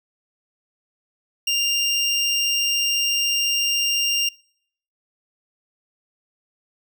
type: tone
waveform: 25% pulse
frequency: 2794 Hz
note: F7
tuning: in tune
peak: -15 dBFS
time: 1.47-4.29 s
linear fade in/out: 5 ms
effects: noise-tail reverb RT60 0.7 s tail -26 dB re dry